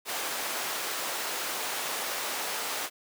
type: high-pass noise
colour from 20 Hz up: pink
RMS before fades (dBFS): -33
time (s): 0.05-2.9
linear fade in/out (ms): 50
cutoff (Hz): 570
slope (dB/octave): 12
effects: none